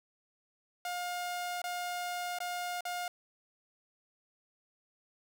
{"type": "tone with dropouts", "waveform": "sawtooth", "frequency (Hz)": 711, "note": "F5", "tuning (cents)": 31, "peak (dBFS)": -31, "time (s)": [0.85, 3.08], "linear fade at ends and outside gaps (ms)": 2, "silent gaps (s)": [[1.618, 1.64], [2.387, 2.403], [2.808, 2.852]], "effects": []}